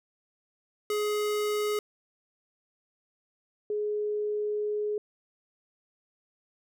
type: tone pair in turn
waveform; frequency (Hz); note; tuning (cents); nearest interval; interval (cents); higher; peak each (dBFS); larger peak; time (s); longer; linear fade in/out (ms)
square / sine; 419.5 / 419.5; G#4 / G#4; +17 / +17; unison; 0; neither; -27; neither; 0.9-1.79 / 3.7-4.98; second; 2
effects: none

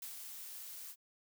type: noise with ADSR envelope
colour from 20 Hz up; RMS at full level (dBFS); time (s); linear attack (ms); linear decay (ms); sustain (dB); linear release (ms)
blue; -45; 0.02-0.96; 4; 130; -3; 59
effects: none

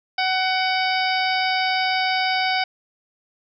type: harmonic tone with a mistuned harmonic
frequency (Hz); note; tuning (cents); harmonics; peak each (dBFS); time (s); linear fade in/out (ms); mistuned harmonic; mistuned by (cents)
749; F#5; +21; 1 / 2 / 3 / 4 / 5 / 6 / 7; -22 / -27 / -25 / -30 / -31 / -29 / -33; 0.18-2.64; 5; 6; +87
effects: none

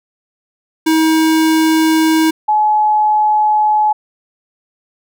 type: tone pair in turn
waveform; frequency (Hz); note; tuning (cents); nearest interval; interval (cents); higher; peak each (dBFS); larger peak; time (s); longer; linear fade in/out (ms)
square / sine; 318.7 / 850.8; D#4 / G#5; +42 / +42; octave + perfect fourth; 1700; second; -10 / -9; second; 0.86-2.31 / 2.48-3.93; neither; 10
effects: none

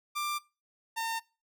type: tone pair in turn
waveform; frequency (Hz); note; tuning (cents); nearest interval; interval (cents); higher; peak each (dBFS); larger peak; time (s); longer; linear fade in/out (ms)
sawtooth; 1185 / 908.7; D6 / A#5; +15 / -44; perfect fourth; 459; first; -27; neither; 0.15-0.39 / 0.96-1.2; neither; 20
effects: noise-tail reverb RT60 0.3 s tail -22 dB re dry

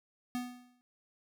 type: tone with exponential decay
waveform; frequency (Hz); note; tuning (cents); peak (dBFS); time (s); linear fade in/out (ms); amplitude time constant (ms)
square; 246.9; B3; 0; -32; 0.35-0.81; 0; 98
effects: none

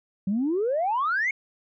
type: exponential sweep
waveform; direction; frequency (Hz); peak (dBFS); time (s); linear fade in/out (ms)
sine; up; 184.8 to 2230; -21; 0.27-1.31; 5
effects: tanh soft clip ceiling -18 dBFS

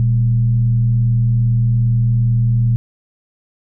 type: tone with frequency modulation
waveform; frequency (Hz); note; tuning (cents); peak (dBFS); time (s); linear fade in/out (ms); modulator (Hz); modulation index
sine; 118.3; A#2; +26; -11; 0-2.76; 0; 82.5; 0.34
effects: none

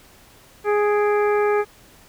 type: harmonic tone with a mistuned harmonic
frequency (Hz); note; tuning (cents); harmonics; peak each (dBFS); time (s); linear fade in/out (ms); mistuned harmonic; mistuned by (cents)
415.3; G#4; 0; 1 / 2 / 3 / 4 / 5 / 6; -17 / -25 / -27 / -30 / -35 / -35; 0.64-1.65; 50; 6; -100
effects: pink hiss -50 dBFS RMS until 2.08 s

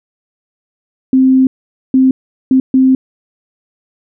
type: tone bursts at uneven times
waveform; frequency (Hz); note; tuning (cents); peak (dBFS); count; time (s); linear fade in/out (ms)
sine; 261.6; C4; 0; -5; 4; 1.13-1.47 / 1.94-2.11 / 2.51-2.6 / 2.74-2.95; 2
effects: none

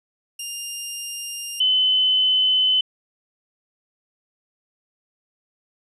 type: tone pair in turn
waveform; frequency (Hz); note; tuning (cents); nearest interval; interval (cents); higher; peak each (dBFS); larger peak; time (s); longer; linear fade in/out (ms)
15% pulse / sine; 2805 / 3032; F7 / F#7; +7 / +42; minor second; 135; second; -22 / -15; second; 0.39-1.6 / 1.6-2.81; neither; 5
effects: resampled to 32000 Hz

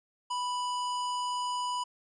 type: tone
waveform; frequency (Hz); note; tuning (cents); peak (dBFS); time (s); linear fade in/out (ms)
square; 987.8; B5; 0; -31; 0.3-1.84; 10
effects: resampled to 22050 Hz

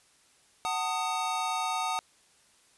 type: chord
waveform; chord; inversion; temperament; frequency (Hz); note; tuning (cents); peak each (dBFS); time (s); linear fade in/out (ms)
square; D# diminished; first; just; 746.7 / 896 / 1244.5; F#5 / A5 / D#6; +16 / +31 / 0; -34; 0.65-1.99; 0
effects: white hiss -63 dBFS RMS until 2.77 s + resampled to 24000 Hz

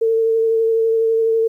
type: tone with vibrato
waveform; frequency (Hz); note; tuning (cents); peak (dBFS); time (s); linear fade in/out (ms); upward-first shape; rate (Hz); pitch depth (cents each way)
sine; 450.6; A4; +41; -13; 0.01-1.48; 10; sine; 12; 16
effects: 9-bit

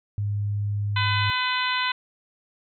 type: tone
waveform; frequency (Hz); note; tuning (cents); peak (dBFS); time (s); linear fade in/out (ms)
sine; 102.6; G#2; -21; -23; 0.18-1.3; 0
type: harmonic tone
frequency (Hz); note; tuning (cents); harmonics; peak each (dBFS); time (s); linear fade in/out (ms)
504; B4; +35; 2 / 3 / 4 / 5 / 6 / 7 / 8; -27 / -29 / -30 / -31 / -32 / -32 / -33; 0.96-1.92; 5
effects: none

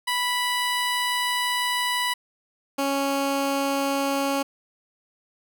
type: tone pair in turn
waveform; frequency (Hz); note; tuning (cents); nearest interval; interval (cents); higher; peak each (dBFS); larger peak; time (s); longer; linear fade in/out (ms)
15% pulse; 986 / 276.7; B5 / C#4; -3 / -3; octave + minor seventh; 2200; first; -16; neither; 0.07-2.14 / 2.78-4.43; first; 10
effects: none

